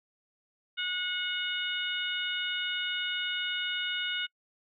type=harmonic tone; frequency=728 Hz; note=F#5; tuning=28 cents flat; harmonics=2 / 3 / 4 / 5; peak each=-35 / -38 / -34 / -37 dBFS; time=0.77-4.27 s; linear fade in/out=20 ms; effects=noise-tail reverb RT60 0.1 s tail -26 dB re dry